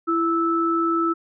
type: tone pair together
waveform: sine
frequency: 333.3 / 1312 Hz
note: E4 / E6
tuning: +19 / -9 cents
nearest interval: 2 octaves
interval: 2372 cents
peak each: -21 dBFS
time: 0.07-1.14 s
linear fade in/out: 20 ms
effects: none